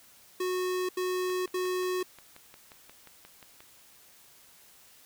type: tone bursts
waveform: square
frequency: 366.4 Hz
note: F#4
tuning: 17 cents flat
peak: -29 dBFS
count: 3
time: 0.4-2.03 s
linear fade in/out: 5 ms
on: 490 ms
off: 80 ms
type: click train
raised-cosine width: 0.3 ms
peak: -33 dBFS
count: 14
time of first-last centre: 1.3-3.605 s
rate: 5.64 Hz
effects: white hiss -57 dBFS RMS until 5.05 s